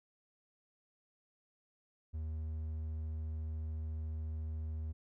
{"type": "tone", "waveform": "triangle", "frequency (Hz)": 78.5, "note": "D#2", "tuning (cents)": 16, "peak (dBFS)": -35, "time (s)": [2.13, 4.93], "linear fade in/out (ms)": 20, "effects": []}